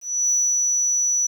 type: tone with ADSR envelope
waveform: sine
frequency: 5920 Hz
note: F#8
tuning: in tune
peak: -14 dBFS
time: 0.01-1.27 s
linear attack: 290 ms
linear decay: 250 ms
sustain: -2 dB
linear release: 9 ms
effects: tanh soft clip ceiling -15 dBFS + 9-bit